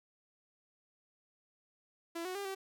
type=tone with pitch steps; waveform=sawtooth; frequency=335.9 / 368.6 / 400.3 / 385.9 Hz; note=E4 / F#4 / G4 / G4; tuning=+33 / -7 / +36 / -27 cents; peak=-34 dBFS; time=2.15-2.55 s; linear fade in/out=10 ms; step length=100 ms; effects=none